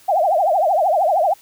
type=tone with vibrato; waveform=sine; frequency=698.5 Hz; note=F5; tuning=in tune; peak=-13 dBFS; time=0.08-1.34 s; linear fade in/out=10 ms; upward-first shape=triangle; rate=13 Hz; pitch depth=290 cents each way; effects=white hiss -49 dBFS RMS until 1.41 s